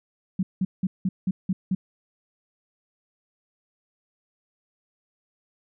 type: tone bursts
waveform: sine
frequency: 187.4 Hz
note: F#3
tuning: 22 cents sharp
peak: -20 dBFS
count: 7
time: 0.39-1.75 s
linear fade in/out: 5 ms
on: 40 ms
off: 180 ms
effects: none